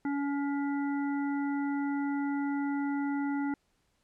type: harmonic tone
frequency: 282.6 Hz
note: C#4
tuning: 34 cents sharp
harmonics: 1 / 3 / 5 / 7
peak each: -29 / -39 / -43 / -46 dBFS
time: 0.05-3.54 s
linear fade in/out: 2 ms
effects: pink hiss -74 dBFS RMS until 4.03 s + low-pass 10000 Hz 12 dB/octave